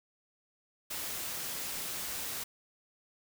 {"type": "noise", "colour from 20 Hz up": "white", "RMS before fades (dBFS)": -38, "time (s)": [0.9, 2.44], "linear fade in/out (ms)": 10, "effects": []}